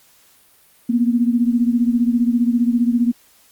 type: beating tone pair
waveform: sine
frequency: 235.2 / 250.2 Hz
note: A#3 / B3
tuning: +16 / +23 cents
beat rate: 15 Hz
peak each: -15 / -19 dBFS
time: 0.89-3.12 s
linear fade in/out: 10 ms
effects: white hiss -53 dBFS RMS until 3.51 s + Opus 48 kbps